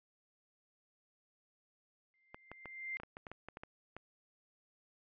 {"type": "tone with exponential growth", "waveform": "sine", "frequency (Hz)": 2093, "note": "C7", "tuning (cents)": 0, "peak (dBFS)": -36, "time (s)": [2.14, 2.97], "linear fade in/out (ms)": 0, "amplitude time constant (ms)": 180}
{"type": "clicks", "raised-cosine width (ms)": 0.5, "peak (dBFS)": -31, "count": 12, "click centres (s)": [2.345, 2.516, 2.657, 3, 3.034, 3.169, 3.268, 3.316, 3.486, 3.571, 3.635, 3.966]}
{"effects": ["resampled to 11025 Hz"]}